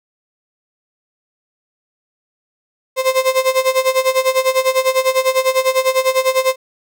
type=tone with tremolo; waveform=35% pulse; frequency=522 Hz; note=C5; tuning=4 cents flat; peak=-8 dBFS; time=2.96-6.56 s; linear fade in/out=50 ms; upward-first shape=sine; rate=10 Hz; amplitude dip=85%; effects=none